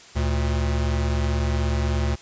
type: tone pair together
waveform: square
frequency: 72.65 / 115.6 Hz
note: D2 / A#2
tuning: -18 / -14 cents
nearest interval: minor sixth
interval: 804 cents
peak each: -22 / -28 dBFS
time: 0.15-2.16 s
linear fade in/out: 20 ms
effects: white hiss -46 dBFS RMS until 2.21 s + resampled to 16000 Hz